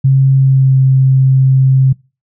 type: tone with pitch glide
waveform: sine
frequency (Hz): 134.5 to 132.57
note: C3 to C3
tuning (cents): +48 to +23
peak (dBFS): -5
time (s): 0.04-1.93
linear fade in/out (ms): 10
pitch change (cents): -25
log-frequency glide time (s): 0.35-0.79
effects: noise-tail reverb RT60 0.3 s tail -24 dB re dry